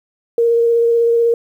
sine tone with vibrato, 466.2 Hz, A#4, in tune, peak -10 dBFS, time 0.38-1.34 s, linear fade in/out 2 ms, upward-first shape square, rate 16 Hz, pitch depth 10 cents each way, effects 8-bit

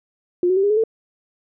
sine tone with pitch steps, 355 / 371.6 / 388.9 / 407.1 / 426.1 / 446 Hz, F4 / F#4 / G4 / G#4 / G#4 / A4, +28 / +7 / -14 / -35 / +44 / +23 cents, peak -14 dBFS, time 0.43-0.838 s, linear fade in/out 2 ms, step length 68 ms, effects none

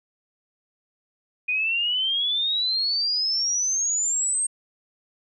sine exponential sweep, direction up, 2455 to 8520 Hz, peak -21 dBFS, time 1.48-4.47 s, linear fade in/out 10 ms, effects none

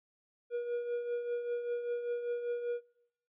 triangle tone with tremolo, 479.5 Hz, A#4, 49 cents sharp, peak -29 dBFS, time 0.5-2.81 s, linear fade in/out 50 ms, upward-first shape triangle, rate 5.1 Hz, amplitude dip 60%, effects noise-tail reverb RT60 0.7 s tail -22 dB re dry + resampled to 8000 Hz

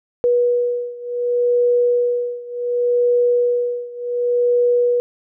sine beating tone pair, 485.1 / 485.78 Hz, B4 / B4, -31 / -29 cents, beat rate 0.68 Hz, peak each -17 / -19 dBFS, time 0.24-5 s, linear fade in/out 0 ms, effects none

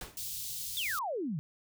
pink noise with exponential decay, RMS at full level -39 dBFS, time 0.01-0.27 s, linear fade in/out 2 ms, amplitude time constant 55 ms
white band-stop noise, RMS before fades -39 dBFS, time 0.17-0.99 s, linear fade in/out 2 ms, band 150 to 3400 Hz, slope 24 dB/octave
sine exponential sweep, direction down, 3686 to 138.59 Hz, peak -32 dBFS, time 0.77-1.39 s, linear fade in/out 0 ms
effects none

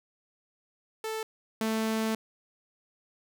sawtooth tone pair in turn, 440 / 221.1 Hz, A4 / A3, 0 / +9 cents, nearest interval octave, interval 1191 cents, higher first, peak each -28 / -23 dBFS, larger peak second, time 1.04-1.23 / 1.61-2.15 s, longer second, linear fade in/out 2 ms, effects none

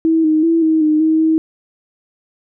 sine tone with pitch steps, 323.9 / 311.5 / 330.6 / 317.6 / 307 / 316.9 / 318.9 Hz, E4 / D#4 / E4 / D#4 / D#4 / D#4 / D#4, -30 / +2 / +5 / +36 / -23 / +32 / +43 cents, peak -10 dBFS, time 0.05-1.38 s, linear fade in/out 0 ms, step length 190 ms, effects none

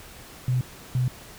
sine tone bursts at uneven times, 126.3 Hz, B2, 39 cents sharp, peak -20 dBFS, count 2, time 0.48-0.61 / 0.95-1.08 s, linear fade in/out 2 ms, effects pink hiss -45 dBFS RMS until 1.38 s

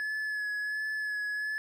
triangle tone with vibrato, 1707 Hz, G#6, 47 cents sharp, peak -29 dBFS, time 0-1.58 s, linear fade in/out 0 ms, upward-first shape sine, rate 1.4 Hz, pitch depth 22 cents each way, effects none

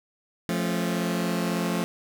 sawtooth chord, F augmented, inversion none, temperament just, 174.61 / 218.3 / 272.8 Hz, F3 / A3 / C#4, 0 / -13 / -28 cents, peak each -23 / -25 / -29 dBFS, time 0.49-1.84 s, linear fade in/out 0 ms, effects none

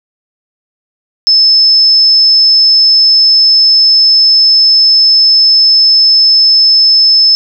sine tone, 5240 Hz, E8, 11 cents flat, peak -3 dBFS, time 1.27-7.35 s, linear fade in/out 0 ms, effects none

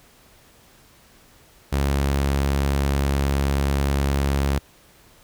sawtooth tone, 69.5 Hz, C#2, 5 cents sharp, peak -15 dBFS, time 1.72-4.59 s, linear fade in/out 10 ms, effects pink hiss -53 dBFS RMS until 5.23 s

